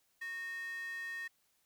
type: tone with high-pass filter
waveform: square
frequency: 368.5 Hz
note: F#4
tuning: 7 cents flat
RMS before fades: -42 dBFS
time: 0.21-1.28 s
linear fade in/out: 10 ms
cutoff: 1800 Hz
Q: 9.3
effects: white hiss -75 dBFS RMS until 1.65 s